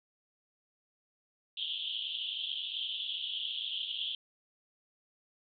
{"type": "band-pass noise", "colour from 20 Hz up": "pink", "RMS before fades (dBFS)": -37, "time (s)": [1.57, 4.15], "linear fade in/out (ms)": 2, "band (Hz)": [3000, 3500], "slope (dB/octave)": 96, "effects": ["MP3 96 kbps"]}